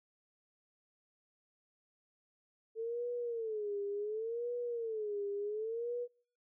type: tone with vibrato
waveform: sine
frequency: 442.1 Hz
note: A4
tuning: 8 cents sharp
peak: -35 dBFS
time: 2.75-6.08 s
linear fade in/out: 50 ms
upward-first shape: sine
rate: 0.69 Hz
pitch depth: 160 cents each way
effects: noise-tail reverb RT60 0.5 s tail -26 dB re dry